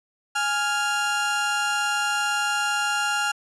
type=tone pair together; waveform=30% pulse; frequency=830.6 / 1396.9 Hz; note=G#5 / F6; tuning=0 / 0 cents; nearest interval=major sixth; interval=900 cents; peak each=-24 / -21 dBFS; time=0.35-3.32 s; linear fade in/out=10 ms; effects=resampled to 24000 Hz